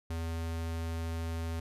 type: tone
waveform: square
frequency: 82.41 Hz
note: E2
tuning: in tune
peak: -34 dBFS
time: 0.1-1.6 s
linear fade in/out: 5 ms
effects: resampled to 32000 Hz